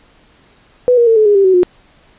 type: tone with pitch steps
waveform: sine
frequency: 495.7 / 473.3 / 451.9 / 431.5 / 412 / 393.4 / 375.7 / 358.7 Hz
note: B4 / A#4 / A4 / A4 / G#4 / G4 / F#4 / F4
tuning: +6 / +26 / +46 / -34 / -14 / +6 / +26 / +46 cents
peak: -6 dBFS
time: 0.88-1.632 s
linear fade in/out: 0 ms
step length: 94 ms
effects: pink hiss -49 dBFS RMS until 2.18 s + resampled to 8000 Hz